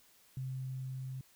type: tone with level ramp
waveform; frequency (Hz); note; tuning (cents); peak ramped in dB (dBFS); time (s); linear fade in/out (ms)
sine; 130.81; C3; 0; -36 to -39; 0.37-1.21; 2
effects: white hiss -65 dBFS RMS until 1.35 s